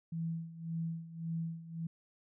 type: tone with tremolo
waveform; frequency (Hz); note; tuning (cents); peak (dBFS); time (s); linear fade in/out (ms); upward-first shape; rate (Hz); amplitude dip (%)
sine; 164.81; E3; 0; -33; 0.12-1.87; 5; sine; 1.8; 80
effects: none